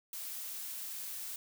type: noise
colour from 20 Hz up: blue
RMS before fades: -42 dBFS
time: 0.13-1.36 s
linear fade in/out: 2 ms
effects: none